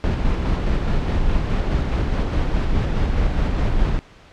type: noise with tremolo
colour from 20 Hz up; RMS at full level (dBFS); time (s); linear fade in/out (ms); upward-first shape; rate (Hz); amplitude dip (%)
brown; -18; 0.04-3.99; 0; square; 4.8; 25
effects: pink hiss -47 dBFS RMS until 4.32 s + low-pass 4000 Hz 12 dB/octave